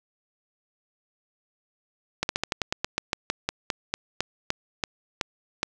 slowing click train, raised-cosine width 0.2 ms, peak -7 dBFS, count 19, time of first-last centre 2.23-5.631 s, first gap 61 ms, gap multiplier 1.12, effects none

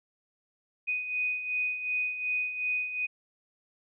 sine beating tone pair, 2489 / 2491.7 Hz, D#7 / D#7, 0 / +2 cents, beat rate 2.7 Hz, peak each -36 / -29 dBFS, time 0.87-3.07 s, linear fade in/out 20 ms, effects none

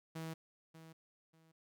sawtooth tone with echo, 161.6 Hz, E3, 34 cents flat, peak -38 dBFS, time 0.15-0.34 s, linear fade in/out 10 ms, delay 590 ms, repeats 2, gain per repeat -12 dB, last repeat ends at 1.52 s, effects none

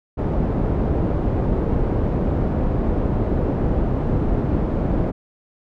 pink low-pass noise, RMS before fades -20 dBFS, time 0.17-5.12 s, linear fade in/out 20 ms, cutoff 520 Hz, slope 12 dB/octave, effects none

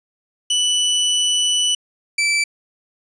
sawtooth tone pair in turn, 2972 / 2324 Hz, F#7 / D7, +7 / -19 cents, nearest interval major third, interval 426 cents, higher first, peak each -12 / -12 dBFS, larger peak neither, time 0.5-1.75 / 2.18-2.44 s, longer first, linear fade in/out 5 ms, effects resampled to 22050 Hz

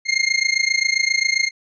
sawtooth tone with amplitude modulation, 2124 Hz, C7, 25 cents sharp, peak -9 dBFS, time 0.05-1.51 s, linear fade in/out 50 ms, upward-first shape sine, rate 27.5 Hz, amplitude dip 90%, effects resampled to 16000 Hz

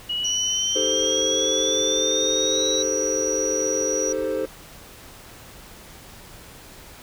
sine exponential sweep, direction up, 2900 to 3923 Hz, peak -23 dBFS, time 0.09-2.83 s, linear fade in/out 10 ms
sine tone, 5800 Hz, F#8, 35 cents flat, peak -24 dBFS, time 0.24-4.13 s, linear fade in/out 10 ms
triangle chord, A half-diminished seventh, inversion second, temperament equal, 311.1 / 392 / 440 / 523.3 Hz, Eb4 / G4 / A4 / C5, 0 / 0 / 0 / 0 cents, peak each -29 / -28 / -26 / -24 dBFS, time 0.75-4.46 s, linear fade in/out 10 ms
effects pink hiss -44 dBFS RMS until 7.02 s

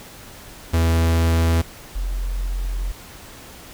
45% pulse / sine tone pair in turn, 82.6 / 43.88 Hz, E2 / F1, +4 / +9 cents, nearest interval major seventh, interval 1095 cents, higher first, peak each -15 / -21 dBFS, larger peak first, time 0.73-1.62 / 1.95-2.92 s, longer second, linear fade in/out 10 ms, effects pink hiss -41 dBFS RMS until 3.73 s

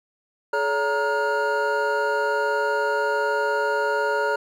triangle tone cluster, 425.7 / 567 / 933 / 1426 Hz, G#4 / C#5 / A#5 / F6, +43 / +39 / +1 / +36 cents, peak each -24 dBFS, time 0.53-4.36 s, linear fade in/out 5 ms, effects none

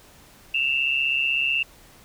sine tone pair together, 2643 / 2779 Hz, E7 / F7, +4 / -9 cents, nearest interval minor second, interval 87 cents, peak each -23 dBFS, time 0.54-1.63 s, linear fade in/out 5 ms, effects pink hiss -51 dBFS RMS until 2.04 s

